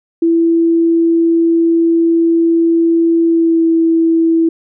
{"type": "tone with pitch glide", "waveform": "sine", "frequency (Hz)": [332.8, 328.6], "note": ["E4", "E4"], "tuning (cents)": [17, -5], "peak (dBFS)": -8, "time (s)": [0.22, 4.49], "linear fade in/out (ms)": 5, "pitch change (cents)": -22, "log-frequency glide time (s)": [3.25, 3.64], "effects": []}